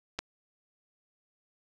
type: clicks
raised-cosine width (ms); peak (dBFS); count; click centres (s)
0.2; -28 / -14; 2; 0.187 / 0.19
effects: none